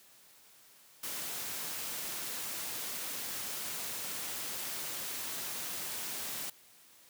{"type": "noise", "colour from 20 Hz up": "white", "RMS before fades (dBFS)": -39, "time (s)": [1.03, 6.5], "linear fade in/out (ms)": 5, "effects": ["white hiss -60 dBFS RMS until 7.09 s", "high-pass 100 Hz 12 dB/octave"]}